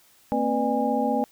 sine tone cluster, 229.5 / 264.8 / 492.7 / 598 / 818 Hz, A#3 / C4 / B4 / D5 / G#5, -27 / +21 / -4 / +31 / -26 cents, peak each -27 / -27 / -29 / -29 / -26 dBFS, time 0.32-1.24 s, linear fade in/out 0 ms, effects white hiss -58 dBFS RMS until 1.31 s

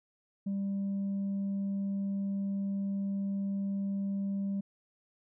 sine tone, 197.4 Hz, G3, 12 cents sharp, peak -28 dBFS, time 0.46-4.61 s, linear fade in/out 10 ms, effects tanh soft clip ceiling -29 dBFS

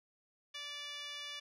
15% pulse tone with band-pass filter, 582 Hz, D5, 16 cents flat, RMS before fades -45 dBFS, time 0.54-1.4 s, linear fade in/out 10 ms, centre 3600 Hz, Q 8.5, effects none

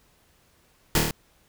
pink noise with echo, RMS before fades -19 dBFS, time 0.95-0.98 s, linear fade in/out 2 ms, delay 26 ms, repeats 5, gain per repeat -2 dB, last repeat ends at 1.11 s, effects pink hiss -62 dBFS RMS until 1.48 s

